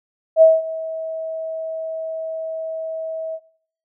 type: tone with ADSR envelope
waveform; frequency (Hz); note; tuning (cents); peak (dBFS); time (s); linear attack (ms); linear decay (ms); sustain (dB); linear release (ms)
sine; 644; E5; -41; -5; 0.36-3.4; 57; 200; -19; 58
effects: noise-tail reverb RT60 0.7 s tail -20 dB re dry